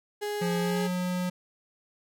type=tone; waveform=35% pulse; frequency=415.3 Hz; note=G#4; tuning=in tune; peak=-28 dBFS; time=0.21-0.88 s; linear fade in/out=20 ms
type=tone with pitch glide; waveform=square; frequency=174.61 to 180.66 Hz; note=F3 to F#3; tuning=0 to -41 cents; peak=-28 dBFS; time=0.41-1.3 s; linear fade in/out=10 ms; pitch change=+59 cents; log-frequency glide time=0.59-0.84 s
effects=none